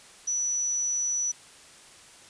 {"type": "tone", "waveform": "sine", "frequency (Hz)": 5920, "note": "F#8", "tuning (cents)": 0, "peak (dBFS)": -25, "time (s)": [0.27, 1.32], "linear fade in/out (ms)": 10, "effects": ["white hiss -51 dBFS RMS until 2.29 s", "resampled to 22050 Hz"]}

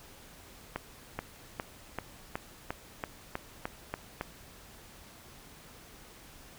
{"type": "accelerating click train", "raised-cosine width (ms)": 0.5, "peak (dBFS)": -18, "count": 11, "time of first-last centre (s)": [0.76, 4.211], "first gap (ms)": 430, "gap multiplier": 0.95, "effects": ["pink hiss -53 dBFS RMS until 6.58 s"]}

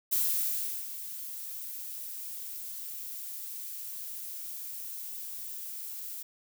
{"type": "noise with ADSR envelope", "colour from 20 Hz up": "violet", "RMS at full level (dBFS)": -27, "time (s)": [0.11, 6.23], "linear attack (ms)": 19, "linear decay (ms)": 740, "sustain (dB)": -13, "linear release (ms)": 9, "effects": []}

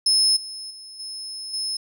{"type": "tone with level steps", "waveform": "35% pulse", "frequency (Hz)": 5200, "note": "E8", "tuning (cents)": -24, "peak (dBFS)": [-13, -30, -36, -29, -22], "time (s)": [0.06, 1.77], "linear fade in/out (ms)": 5, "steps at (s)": [0.36, 0.7, 0.99, 1.53], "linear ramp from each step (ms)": 10, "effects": []}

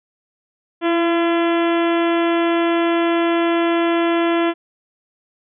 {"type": "harmonic tone with a mistuned harmonic", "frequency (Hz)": 339.4, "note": "F4", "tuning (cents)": -49, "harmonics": [1, 2, 3, 4, 5, 6, 7, 8, 9, 10], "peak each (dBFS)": [-16, -22, -26, -28, -30, -32, -33, -34, -35, -36], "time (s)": [0.81, 4.54], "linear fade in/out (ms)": 50, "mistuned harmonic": 1, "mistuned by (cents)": -18, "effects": []}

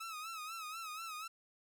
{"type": "tone with vibrato", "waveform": "sawtooth", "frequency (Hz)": 1289, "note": "E6", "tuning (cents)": -39, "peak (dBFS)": -39, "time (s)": [0, 1.28], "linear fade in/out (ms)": 10, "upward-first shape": "sine", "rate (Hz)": 4.1, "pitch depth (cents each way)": 85, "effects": []}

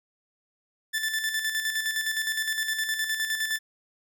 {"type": "tone with tremolo", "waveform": "sawtooth", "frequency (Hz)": 1759, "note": "A6", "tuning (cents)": -1, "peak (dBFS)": -21, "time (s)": [0.93, 3.59], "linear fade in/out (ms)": 20, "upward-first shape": "square", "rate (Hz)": 9.7, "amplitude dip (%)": 50, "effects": []}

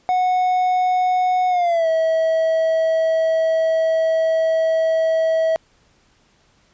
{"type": "tone with pitch glide", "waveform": "triangle", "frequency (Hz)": [734, 646.4], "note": ["F#5", "E5"], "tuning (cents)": [-14, -34], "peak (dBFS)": -13, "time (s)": [0.09, 5.56], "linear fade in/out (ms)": 0, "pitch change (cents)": -220, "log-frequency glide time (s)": [1.49, 1.88], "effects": ["pink hiss -58 dBFS RMS until 6.73 s", "resampled to 16000 Hz"]}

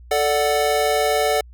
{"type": "chord", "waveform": "square", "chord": "D major", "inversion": "second", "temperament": "equal", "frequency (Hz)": [440, 587.3, 740], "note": ["A4", "D5", "F#5"], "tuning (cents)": [0, 0, 0], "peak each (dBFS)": -22, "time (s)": [0.11, 1.41], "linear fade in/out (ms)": 5, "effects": ["added 60 Hz sine -40 dBFS peak until 1.53 s"]}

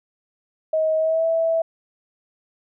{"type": "tone with pitch glide", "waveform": "sine", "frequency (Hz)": [632, 655.8], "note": ["D#5", "E5"], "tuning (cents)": [27, -9], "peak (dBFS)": -17, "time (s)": [0.73, 1.62], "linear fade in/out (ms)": 5, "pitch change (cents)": 64, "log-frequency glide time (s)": [0.97, 1.26], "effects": []}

